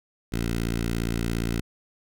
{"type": "tone with notch filter", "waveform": "10% pulse", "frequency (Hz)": 57.3, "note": "A#1", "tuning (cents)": -29, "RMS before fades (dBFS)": -27, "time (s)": [0.32, 1.61], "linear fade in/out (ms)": 10, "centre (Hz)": 860, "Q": 1.3, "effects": []}